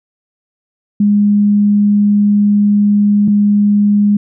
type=tone pair in turn; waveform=sine; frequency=205.6 / 205.6 Hz; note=G#3 / G#3; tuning=-17 / -17 cents; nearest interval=unison; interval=0 cents; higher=neither; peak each=-7 dBFS; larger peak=neither; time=1-3.28 / 3.28-4.17 s; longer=first; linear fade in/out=5 ms; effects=none